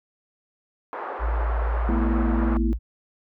white band-pass noise, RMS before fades -33 dBFS, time 0.93-2.57 s, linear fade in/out 0 ms, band 380 to 1300 Hz, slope 24 dB/octave
sine tone, 56.3 Hz, A1, 40 cents sharp, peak -21 dBFS, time 1.19-2.79 s, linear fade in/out 50 ms
sine chord, A suspended second, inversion none, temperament equal with one note detuned, 220 / 242.1 / 329.6 Hz, A3 / B3 / E4, 0 / -34 / 0 cents, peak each -27 dBFS, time 1.89-2.73 s, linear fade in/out 0 ms
effects none

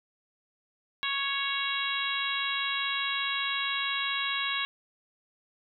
harmonic tone with a mistuned harmonic, 554.4 Hz, C#5, in tune, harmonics 2 / 3 / 4 / 5 / 6 / 7, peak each -35 / -35 / -35 / -35 / -35 / -35 dBFS, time 1.03-4.65 s, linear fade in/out 0 ms, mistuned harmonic 7, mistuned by -21 cents, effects none

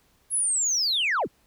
sine linear sweep, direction down, 10820 to 52.3 Hz, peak -20 dBFS, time 0.3-1.28 s, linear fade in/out 50 ms, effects tanh soft clip ceiling -19 dBFS + pink hiss -64 dBFS RMS until 1.46 s

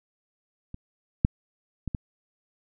clicks, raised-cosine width 5 ms, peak -25 / -6 / -18 / -16 dBFS, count 4, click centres 0.744 / 1.249 / 1.877 / 1.948 s, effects none

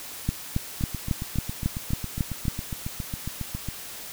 two click trains, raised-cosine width 5 ms, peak -18 / -11 dBFS, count 22 / 9, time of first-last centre 0.81-3.687 / 0.29-2.482 s, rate 7.3 / 3.65 Hz, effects white hiss -39 dBFS RMS until 4.12 s

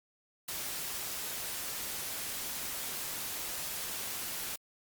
white noise, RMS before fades -38 dBFS, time 0.48-4.56 s, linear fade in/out 5 ms, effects Opus 48 kbps

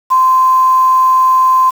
sine tone with quantisation, 1036 Hz, C6, 17 cents flat, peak -6 dBFS, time 0.1-1.71 s, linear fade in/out 20 ms, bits 5, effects none

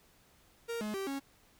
45% pulse tone with pitch steps, 465.7 / 212 / 388.9 / 275.2 Hz, A#4 / G#3 / G4 / C#4, -2 / +36 / -14 / -12 cents, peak -35 dBFS, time 0.68-1.2 s, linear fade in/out 20 ms, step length 130 ms, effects pink hiss -65 dBFS RMS until 1.59 s

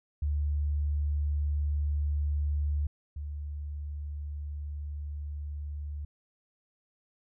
sine tone pair in turn, 73.42 / 73.42 Hz, D2 / D2, 0 / 0 cents, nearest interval unison, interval 0 cents, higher neither, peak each -26 / -34 dBFS, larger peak first, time 0.22-2.87 / 3.16-6.05 s, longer second, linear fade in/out 5 ms, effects none

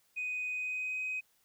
sine tone with pitch glide, 2496 to 2518 Hz, D#7 to D#7, +5 to +20 cents, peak -32 dBFS, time 0.16-1.21 s, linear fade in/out 20 ms, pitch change +15 cents, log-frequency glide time 0.49-1.02 s, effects tanh soft clip ceiling -30 dBFS + white hiss -71 dBFS RMS until 1.44 s

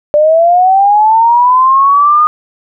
sine linear sweep, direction up, 587.3 to 1232 Hz, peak -4 dBFS, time 0.14-2.27 s, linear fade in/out 0 ms, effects none

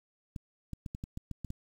clicks, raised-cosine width 5 ms, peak -26 dBFS, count 9, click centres 0.362 / 0.733 / 0.862 / 0.949 / 1.039 / 1.174 / 1.313 / 1.447 / 1.504 s, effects 9-bit

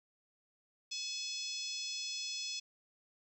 harmonic tone, 856 Hz, A5, 48 cents flat, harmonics 3 / 4 / 5 / 6 / 7 / 8 / 9, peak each -46 / -45 / -47 / -42 / -45 / -53 / -54 dBFS, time 0.91-2.6 s, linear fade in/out 10 ms, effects 12-bit

